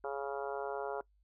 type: harmonic tone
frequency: 139.2 Hz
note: C#3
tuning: 8 cents sharp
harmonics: 3 / 4 / 5 / 6 / 7 / 8 / 9 / 10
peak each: -40 / -42 / -43 / -45 / -47 / -51 / -52 / -48 dBFS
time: 0.04-1.01 s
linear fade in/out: 2 ms
effects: noise-tail reverb RT60 0.1 s tail -21 dB re dry + added 50 Hz sine -67 dBFS peak until 1.23 s

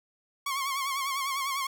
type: tone with vibrato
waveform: sawtooth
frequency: 1093 Hz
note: C#6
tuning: 25 cents flat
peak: -25 dBFS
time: 0.46-1.67 s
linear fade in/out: 5 ms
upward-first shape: sine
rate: 10 Hz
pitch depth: 73 cents each way
effects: none

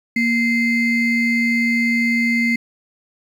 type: ring-modulated tone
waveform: triangle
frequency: 1159 Hz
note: D6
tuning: 23 cents flat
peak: -10 dBFS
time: 0.16-2.56 s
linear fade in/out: 5 ms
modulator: 925 Hz
effects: 8-bit

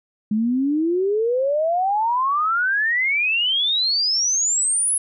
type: exponential sweep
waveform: sine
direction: up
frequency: 207.7 to 10730 Hz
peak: -17 dBFS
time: 0.31-4.98 s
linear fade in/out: 5 ms
effects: none

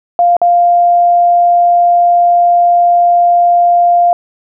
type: tone with dropouts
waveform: sine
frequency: 698.5 Hz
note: F5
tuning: in tune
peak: -5 dBFS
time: 0.19-4.13 s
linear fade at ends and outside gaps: 1 ms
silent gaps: 0.367-0.416 s
effects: none

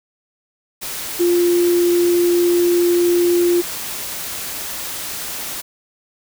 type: tone in noise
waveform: sine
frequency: 349.2 Hz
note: F4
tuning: in tune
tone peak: -12 dBFS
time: 1.19-3.62 s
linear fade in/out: 20 ms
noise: white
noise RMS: -27 dBFS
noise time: 0.81-5.62 s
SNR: +12 dB
effects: none

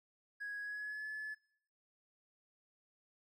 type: tone with pitch glide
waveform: triangle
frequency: 1661.2 to 1721.8 Hz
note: G#6 to A6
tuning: 0 to -38 cents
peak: -37 dBFS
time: 0.4-1.35 s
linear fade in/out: 20 ms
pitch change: +62 cents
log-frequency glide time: 0.61-1.06 s
effects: noise-tail reverb RT60 0.6 s tail -21 dB re dry + tanh soft clip ceiling -37 dBFS

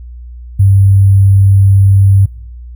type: tone with sample-and-hold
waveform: sine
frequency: 98 Hz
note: G2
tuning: in tune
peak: -3 dBFS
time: 0.59-2.26 s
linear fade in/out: 10 ms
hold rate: 11025 Hz
effects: noise-tail reverb RT60 0.6 s tail -24 dB re dry + added 60 Hz sine -26 dBFS peak until 2.75 s

